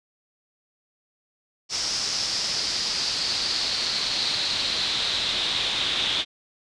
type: noise with band-pass filter sweep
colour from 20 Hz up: brown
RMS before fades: -26 dBFS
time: 1.69-6.25 s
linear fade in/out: 50 ms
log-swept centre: 5400 to 3500 Hz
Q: 5.2
effects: resampled to 22050 Hz